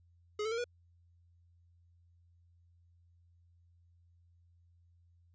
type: tone with pitch steps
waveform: square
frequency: 420.5 / 440.6 / 461.7 / 483.9 Hz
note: G#4 / A4 / A#4 / B4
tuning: +22 / +2 / -17 / -35 cents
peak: -34 dBFS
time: 0.39-0.642 s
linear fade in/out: 5 ms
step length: 63 ms
effects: added 86 Hz sine -63 dBFS peak until 5.34 s + resampled to 16000 Hz